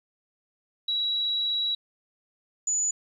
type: tone pair in turn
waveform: sine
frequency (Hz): 3892 / 6935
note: B7 / A8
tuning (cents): -26 / -26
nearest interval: minor seventh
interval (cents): 1000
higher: second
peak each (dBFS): -24 / -23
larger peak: second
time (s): 0.88-1.75 / 2.67-2.91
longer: first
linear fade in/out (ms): 5
effects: 10-bit